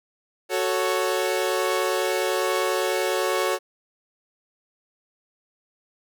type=chord; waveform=sawtooth; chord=F# minor; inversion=none; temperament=equal; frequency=370 / 440 / 554.4 Hz; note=F#4 / A4 / C#5; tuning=0 / 0 / 0 cents; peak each=-22 / -23 / -22 dBFS; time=0.49-3.59 s; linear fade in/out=50 ms; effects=none